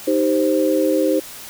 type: chord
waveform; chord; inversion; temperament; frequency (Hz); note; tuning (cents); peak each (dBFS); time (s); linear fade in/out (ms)
sine; C minor; first; equal; 311.1 / 392 / 523.3; Eb4 / G4 / C5; 0 / 0 / 0; -18 / -21 / -18; 0.07-1.2; 10
effects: white hiss -36 dBFS RMS until 1.49 s